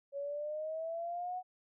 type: exponential sweep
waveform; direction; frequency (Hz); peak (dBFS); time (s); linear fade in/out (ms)
sine; up; 555 to 742; -36; 0.12-1.43; 50
effects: none